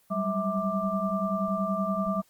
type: tone cluster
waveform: sine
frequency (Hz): 189.6 / 200.1 / 649 / 1182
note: F#3 / G3 / E5 / D6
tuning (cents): +43 / +36 / -27 / +11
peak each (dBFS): -31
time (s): 0.1-2.22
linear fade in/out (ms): 20
effects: white hiss -64 dBFS RMS until 2.29 s + Opus 24 kbps